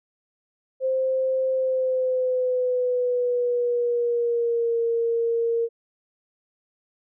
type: tone with pitch glide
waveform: sine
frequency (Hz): 523.3 to 463.5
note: C5 to A#4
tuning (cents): 0 to -10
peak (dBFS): -20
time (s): 0.8-5.69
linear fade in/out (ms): 50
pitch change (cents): -210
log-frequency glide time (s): 1.52-4.79
effects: none